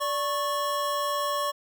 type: tone pair together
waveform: square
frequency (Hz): 583 / 1100.6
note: D5 / C#6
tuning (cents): -13 / -13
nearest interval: major seventh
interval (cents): 1100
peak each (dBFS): -31 / -28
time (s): 0-1.52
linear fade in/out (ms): 20
effects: none